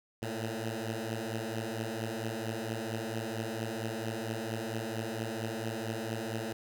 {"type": "beating tone pair", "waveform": "10% pulse", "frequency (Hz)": [110, 114.4], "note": ["A2", "A#2"], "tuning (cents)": [0, -32], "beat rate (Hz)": 4.4, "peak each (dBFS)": -29, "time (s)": [0.22, 6.53], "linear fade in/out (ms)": 5, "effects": []}